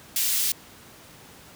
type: high-pass noise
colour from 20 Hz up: white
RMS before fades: -24 dBFS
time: 0.16-0.52 s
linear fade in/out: 2 ms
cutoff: 2800 Hz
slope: 12 dB/octave
effects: pink hiss -48 dBFS RMS until 1.55 s + high-pass 80 Hz 12 dB/octave